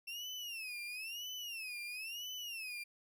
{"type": "tone with vibrato", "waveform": "35% pulse", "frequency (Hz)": 2684, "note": "E7", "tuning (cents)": 31, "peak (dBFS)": -40, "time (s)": [0.07, 2.84], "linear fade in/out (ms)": 10, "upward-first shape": "sine", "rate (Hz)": 1, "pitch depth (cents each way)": 200, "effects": []}